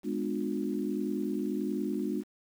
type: chord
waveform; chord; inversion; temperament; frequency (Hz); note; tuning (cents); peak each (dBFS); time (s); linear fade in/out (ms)
sine; G# diminished seventh; none; just; 207.7 / 249.2 / 299 / 358.8; G#3 / B3 / D4 / F4; 0 / +16 / +31 / +47; -34 / -36 / -34 / -36; 0.03-2.24; 50
effects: 9-bit